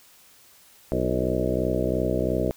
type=harmonic tone with a mistuned harmonic; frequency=62.9 Hz; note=B1; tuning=32 cents sharp; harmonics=1 / 2 / 3 / 4 / 5 / 6 / 7 / 8 / 9 / 10; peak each=-31 / -31 / -31 / -31 / -31 / -31 / -31 / -31 / -31 / -31 dBFS; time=0.92-2.51 s; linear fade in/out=0 ms; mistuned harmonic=6; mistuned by=-51 cents; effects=white hiss -54 dBFS RMS until 2.56 s